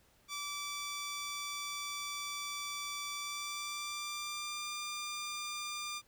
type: tone with pitch glide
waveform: 10% pulse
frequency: 1160 to 1196.8 Hz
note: D6 to D6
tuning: -22 to +32 cents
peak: -30 dBFS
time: 0.28-6.02 s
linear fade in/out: 50 ms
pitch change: +54 cents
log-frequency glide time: 3.12-4.69 s
effects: pink hiss -68 dBFS RMS until 6.07 s